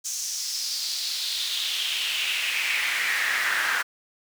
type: noise with high-pass filter sweep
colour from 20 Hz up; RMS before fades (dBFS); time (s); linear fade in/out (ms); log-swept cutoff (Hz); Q
brown; -27; 0.04-3.83; 20; 6400 to 1500; 3.8
effects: none